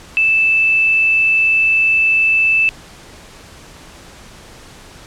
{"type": "tone", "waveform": "sine", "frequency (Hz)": 2637, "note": "E7", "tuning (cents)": 0, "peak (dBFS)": -10, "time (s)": [0.17, 2.69], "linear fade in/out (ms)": 0, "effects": ["pink hiss -39 dBFS RMS until 5.06 s", "low-pass 9000 Hz 12 dB/octave"]}